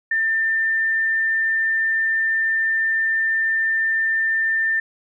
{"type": "tone", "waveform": "sine", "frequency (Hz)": 1793, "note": "A6", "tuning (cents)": 32, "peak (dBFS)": -17, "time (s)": [0.11, 4.8], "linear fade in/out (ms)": 5, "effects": []}